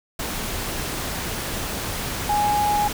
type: tone in noise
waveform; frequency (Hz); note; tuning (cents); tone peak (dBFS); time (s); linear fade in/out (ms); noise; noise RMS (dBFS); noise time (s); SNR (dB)
sine; 830.6; G#5; 0; -18; 2.29-2.88; 5; pink; -28; 0.19-2.93; +7
effects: none